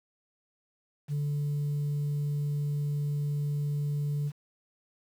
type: tone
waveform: sine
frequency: 145.7 Hz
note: D3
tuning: 13 cents flat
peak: -25 dBFS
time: 1.08-4.32 s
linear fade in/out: 50 ms
effects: tanh soft clip ceiling -26 dBFS + 9-bit